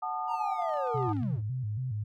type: chord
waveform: sine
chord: D# diminished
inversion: first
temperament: equal with one note detuned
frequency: 740 / 880 / 1220.3 Hz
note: F#5 / A5 / D#6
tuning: 0 / 0 / -34 cents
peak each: -35 dBFS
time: 0.02-1.13 s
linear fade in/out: 10 ms
type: linear sweep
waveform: triangle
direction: down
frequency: 963 to 77.3 Hz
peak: -29 dBFS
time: 0.27-1.43 s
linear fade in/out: 50 ms
type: clicks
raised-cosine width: 0.3 ms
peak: -38 dBFS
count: 11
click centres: 0.622 / 0.693 / 0.739 / 0.772 / 0.873 / 0.977 / 1.028 / 1.093 / 1.133 / 1.167 / 1.232 s
type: tone with vibrato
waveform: sine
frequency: 116.54 Hz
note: A#2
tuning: in tune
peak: -30 dBFS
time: 0.94-2.04 s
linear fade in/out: 10 ms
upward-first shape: square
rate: 3.6 Hz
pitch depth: 170 cents each way
effects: none